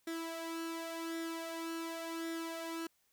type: tone with flanger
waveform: sawtooth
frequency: 329.6 Hz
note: E4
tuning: in tune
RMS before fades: -41 dBFS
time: 0.07-2.87 s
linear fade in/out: 5 ms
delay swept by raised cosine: 0.54 to 2.34 ms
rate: 0.9 Hz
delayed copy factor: +0.6
effects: white hiss -75 dBFS RMS until 3.12 s